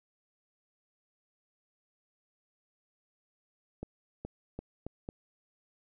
accelerating click train, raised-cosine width 2 ms, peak -25 dBFS, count 5, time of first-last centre 3.83-5.089 s, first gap 420 ms, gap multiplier 0.81, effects none

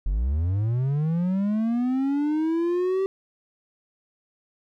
triangle linear sweep, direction up, 41.36 to 389.3 Hz, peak -19 dBFS, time 0.06-3.06 s, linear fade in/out 0 ms, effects none

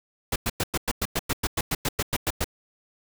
pink noise bursts, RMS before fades -25 dBFS, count 16, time 0.32-2.444 s, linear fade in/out 5 ms, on 39 ms, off 100 ms, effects none

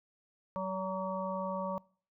harmonic tone with a mistuned harmonic, 189.7 Hz, F#3, 43 cents sharp, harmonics 1 / 3 / 5 / 6, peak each -39 / -37 / -39 / -41 dBFS, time 0.56-1.78 s, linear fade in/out 0 ms, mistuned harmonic 5, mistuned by -32 cents, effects noise-tail reverb RT60 0.5 s tail -24 dB re dry

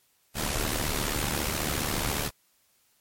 pink noise with amplitude modulation, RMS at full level -26 dBFS, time 0.34-2.31 s, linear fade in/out 50 ms, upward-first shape sine, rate 74.5 Hz, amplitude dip 70%, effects white hiss -67 dBFS RMS until 3 s + MP3 64 kbps

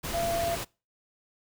sine tone in noise, 679 Hz, F5, 49 cents flat, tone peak -27 dBFS, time 0.13-0.56 s, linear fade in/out 20 ms, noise pink, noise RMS -34 dBFS, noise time 0.03-0.65 s, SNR +4 dB, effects noise-tail reverb RT60 0.3 s tail -24 dB re dry

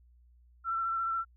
sine tone with vibrato, 1346 Hz, E6, 36 cents sharp, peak -29 dBFS, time 0.64-1.25 s, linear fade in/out 50 ms, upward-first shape square, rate 14 Hz, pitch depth 17 cents each way, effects added 60 Hz sine -58 dBFS peak until 1.36 s

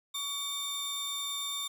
sawtooth tone pair together, 1134 / 3609 Hz, C#6 / A7, +39 / +43 cents, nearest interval octave + minor sixth, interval 2004 cents, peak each -38 / -31 dBFS, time 0.14-1.68 s, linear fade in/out 10 ms, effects none

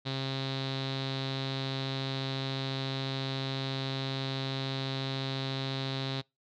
sawtooth tone with low-pass filter, 134.3 Hz, C3, 46 cents sharp, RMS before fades -34 dBFS, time 0.05-6.22 s, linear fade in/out 20 ms, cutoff 3900 Hz, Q 8.4, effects noise-tail reverb RT60 0.2 s tail -24 dB re dry

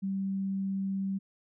sine tone, 194 Hz, G3, 18 cents flat, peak -29 dBFS, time 0.02-1.19 s, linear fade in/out 20 ms, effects none

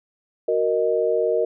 sine chord, D# minor, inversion first, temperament equal, 370 / 466.2 / 622.3 Hz, F#4 / A#4 / D#5, 0 / 0 / 0 cents, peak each -25 / -20 / -23 dBFS, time 0.48-1.45 s, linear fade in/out 5 ms, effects none

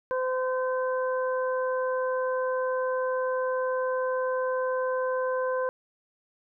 harmonic tone, 513 Hz, C5, 34 cents flat, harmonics 1 / 2 / 3, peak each -26 / -32 / -36 dBFS, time 0.11-5.69 s, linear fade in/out 0 ms, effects none

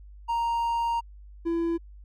triangle tone pair in turn, 932.3 / 335.3 Hz, A#5 / E4, 0 / +30 cents, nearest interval octave + tritone, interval 1770 cents, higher first, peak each -22 dBFS, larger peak neither, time 0.28-1.01 / 1.45-1.78 s, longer first, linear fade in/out 20 ms, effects added 50 Hz sine -44 dBFS peak until 2.04 s

